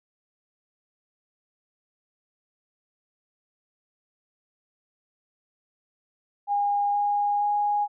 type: tone with pitch steps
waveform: sine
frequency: 814 / 819.7 / 825.4 Hz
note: G#5 / G#5 / G#5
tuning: -35 / -23 / -11 cents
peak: -21 dBFS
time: 6.47-7.88 s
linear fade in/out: 50 ms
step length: 470 ms
effects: none